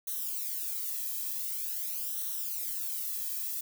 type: noise with flanger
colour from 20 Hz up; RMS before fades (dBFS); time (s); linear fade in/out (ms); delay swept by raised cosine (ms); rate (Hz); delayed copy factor
violet; -35; 0.07-3.61; 5; 0.41 to 1.41; 0.46; -0.9
effects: none